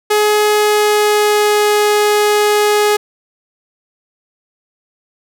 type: tone with pitch glide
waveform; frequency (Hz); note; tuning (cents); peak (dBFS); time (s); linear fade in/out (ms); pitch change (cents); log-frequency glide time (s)
sawtooth; 421.1 to 417.9; G#4 to G#4; +24 to +11; -6; 0.1-2.97; 10; -13; 0.44-1.68
effects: none